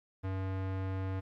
square tone, 95.1 Hz, F#2, 48 cents sharp, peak -34 dBFS, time 0.23-1.21 s, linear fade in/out 20 ms, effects low-pass 2000 Hz 12 dB/octave + 12-bit

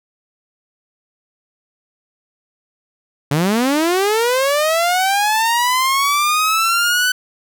sawtooth linear sweep, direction up, 135.9 to 1510 Hz, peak -10 dBFS, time 3.31-7.12 s, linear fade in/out 5 ms, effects none

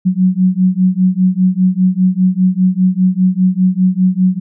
sine beating tone pair, 182.4 / 187.4 Hz, F#3 / F#3, -24 / +22 cents, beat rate 5 Hz, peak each -12 dBFS, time 0.05-4.4 s, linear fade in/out 20 ms, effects none

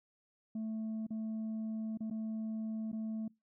sine tone with dropouts, 220 Hz, A3, in tune, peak -33 dBFS, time 0.55-3.28 s, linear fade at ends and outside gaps 5 ms, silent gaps 1.067-1.105 / 1.974-2.005 / 2.101-2.109 / 2.917-2.928 s, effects noise-tail reverb RT60 0.2 s tail -25 dB re dry + tanh soft clip ceiling -35 dBFS

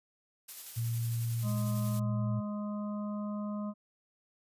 blue noise with tremolo, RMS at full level -43 dBFS, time 0.48-2 s, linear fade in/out 10 ms, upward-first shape square, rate 11 Hz, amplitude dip 25%
sine tone, 116.3 Hz, A#2, 4 cents flat, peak -30 dBFS, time 0.76-2.41 s, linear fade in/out 20 ms
harmonic tone, 207.7 Hz, G#3, in tune, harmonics 1 / 3 / 5 / 6, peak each -34 / -44 / -48 / -50 dBFS, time 1.42-3.74 s, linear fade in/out 50 ms
effects resampled to 32000 Hz

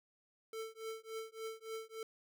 square tone with tremolo, 444.7 Hz, A4, 18 cents sharp, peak -40 dBFS, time 0.53-2.03 s, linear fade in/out 2 ms, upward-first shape triangle, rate 3.5 Hz, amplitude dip 100%, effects none

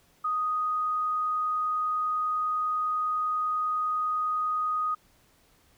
sine tone, 1245 Hz, D#6, 1 cent sharp, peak -25 dBFS, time 0.24-4.95 s, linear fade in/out 10 ms, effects pink hiss -63 dBFS RMS until 5.77 s

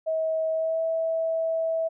sine tone with pitch glide, 640 to 651.6 Hz, D#5 to E5, +49 to -20 cents, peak -23 dBFS, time 0.06-1.89 s, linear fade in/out 20 ms, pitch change +31 cents, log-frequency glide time 0.51-0.82 s, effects none

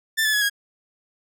sawtooth tone with pitch steps, 1775 / 1729.5 / 1685.1 / 1641.8 Hz, A6 / A6 / G#6 / G#6, +15 / -30 / +25 / -20 cents, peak -15 dBFS, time 0.17-0.498 s, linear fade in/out 20 ms, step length 82 ms, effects none

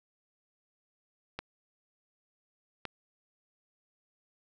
clicks, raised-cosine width 0.3 ms, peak -20 dBFS, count 2, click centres 1.39 / 2.853 s, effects none

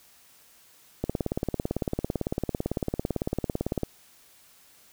click train, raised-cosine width 2 ms, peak -13 dBFS, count 51, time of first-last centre 1.04-3.833 s, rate 17.9 Hz, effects white hiss -57 dBFS RMS until 4.92 s

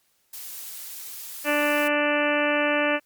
blue noise, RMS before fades -37 dBFS, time 0.33-1.88 s, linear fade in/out 5 ms
harmonic tone, 294.1 Hz, D4, 3 cents sharp, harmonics 1 / 2 / 3 / 4 / 5 / 6 / 7 / 8 / 9 / 10, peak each -27 / -24 / -32 / -31 / -31 / -28 / -35 / -30 / -30 / -36 dBFS, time 1.44-3 s, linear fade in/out 50 ms
effects white hiss -67 dBFS RMS until 3.05 s + MP3 96 kbps

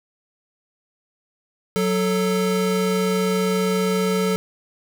square tone pair together, 185 / 440 Hz, F#3 / A4, 0 / 0 cents, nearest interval octave + minor third, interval 1500 cents, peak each -22 dBFS, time 1.76-4.36 s, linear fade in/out 0 ms, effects none

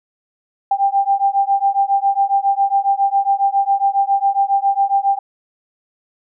sine beating tone pair, 788 / 795.3 Hz, G5 / G5, +9 / +25 cents, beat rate 7.3 Hz, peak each -16 dBFS, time 0.71-5.19 s, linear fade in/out 5 ms, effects none

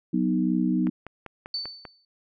sine chord, B major, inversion second, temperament equal, 185 / 246.9 / 311.1 Hz, F#3 / B3 / D#4, 0 / 0 / 0 cents, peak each -25 / -25 / -26 dBFS, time 0.13-0.9 s, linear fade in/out 10 ms
click train, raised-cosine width 0.5 ms, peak -23 dBFS, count 6, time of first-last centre 0.87-1.852 s, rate 5.09 Hz
sine tone with exponential decay, 4522 Hz, C#8, 34 cents sharp, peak -25 dBFS, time 1.54-2.05 s, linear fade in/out 2 ms, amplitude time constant 110 ms
effects none

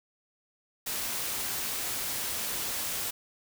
white noise, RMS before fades -33 dBFS, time 0.86-3.11 s, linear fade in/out 10 ms, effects none

